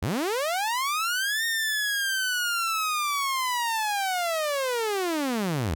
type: linear two-way sweep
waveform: sawtooth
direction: up then down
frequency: 67.3 to 1847 to 67.3 Hz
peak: -21 dBFS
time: 0.02-5.75 s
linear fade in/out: 10 ms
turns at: 1.45 s
effects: none